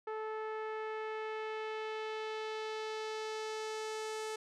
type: tone with low-pass filter sweep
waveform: sawtooth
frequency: 435.7 Hz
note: A4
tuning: 17 cents flat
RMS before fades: -40 dBFS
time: 0.07-4.36 s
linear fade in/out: 5 ms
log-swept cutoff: 1400 to 8400 Hz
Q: 1.2
effects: none